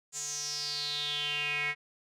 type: tone with band-pass filter sweep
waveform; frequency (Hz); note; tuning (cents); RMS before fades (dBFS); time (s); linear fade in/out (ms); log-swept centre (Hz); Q
square; 146.83; D3; 0; -34; 0.12-1.75; 50; 7300 to 2100; 7
effects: none